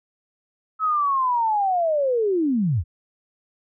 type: linear sweep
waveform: sine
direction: down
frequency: 1300 to 67.8 Hz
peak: -18 dBFS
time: 0.79-2.84 s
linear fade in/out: 50 ms
effects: none